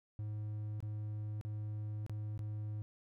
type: tone with dropouts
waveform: triangle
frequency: 106.1 Hz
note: G#2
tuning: 38 cents sharp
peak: -36 dBFS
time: 0.19-2.82 s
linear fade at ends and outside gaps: 0 ms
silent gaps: 0.804-0.826 / 1.412-1.45 / 2.064-2.096 / 2.377-2.392 s
effects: none